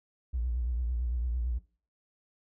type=tone with vibrato; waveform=triangle; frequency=60.2 Hz; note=B1; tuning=44 cents flat; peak=-24 dBFS; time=0.33-1.59 s; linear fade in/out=20 ms; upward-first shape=triangle; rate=8.9 Hz; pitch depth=120 cents each way; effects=noise-tail reverb RT60 0.4 s tail -23 dB re dry + tanh soft clip ceiling -26 dBFS